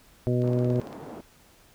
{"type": "harmonic tone", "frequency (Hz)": 123.47, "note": "B2", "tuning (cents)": 0, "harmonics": [1, 2, 3, 4, 5], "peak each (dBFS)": [-24, -28, -28, -34, -33], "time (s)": [0.27, 0.8], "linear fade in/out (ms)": 0}
{"type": "click train", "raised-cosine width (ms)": 0.2, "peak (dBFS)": -30, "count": 10, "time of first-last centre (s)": [0.42, 0.928], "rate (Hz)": 17.7}
{"type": "band-pass noise", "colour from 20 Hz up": "pink", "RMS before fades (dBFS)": -41, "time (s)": [0.43, 1.21], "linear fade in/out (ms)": 5, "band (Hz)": [210, 680], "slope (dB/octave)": 12}
{"effects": ["pink hiss -57 dBFS RMS until 1.74 s"]}